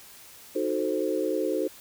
sine chord, D# diminished seventh, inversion none, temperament equal, 311.1 / 370 / 440 / 523.3 Hz, D#4 / F#4 / A4 / C5, 0 / 0 / 0 / 0 cents, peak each -30 dBFS, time 0.55-1.68 s, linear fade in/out 10 ms, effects white hiss -49 dBFS RMS until 1.8 s

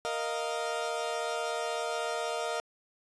30% pulse chord, Bb suspended fourth, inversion none, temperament equal, 466.2 / 622.3 / 698.5 Hz, Bb4 / Eb5 / F5, 0 / 0 / 0 cents, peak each -33 dBFS, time 0.05-2.6 s, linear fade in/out 0 ms, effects resampled to 22050 Hz

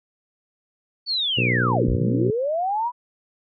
sine linear two-way sweep, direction down then up, 4551 to 30.64 to 996 Hz, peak -20 dBFS, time 1.06-2.92 s, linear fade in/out 50 ms, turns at 1.89 s
harmonic tone, 60.3 Hz, B1, 41 cents flat, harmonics 2 / 3 / 4 / 5 / 6 / 7 / 8 / 9, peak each -22 / -28 / -28 / -31 / -30 / -32 / -31 / -37 dBFS, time 1.37-2.31 s, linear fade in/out 10 ms
effects MP3 64 kbps

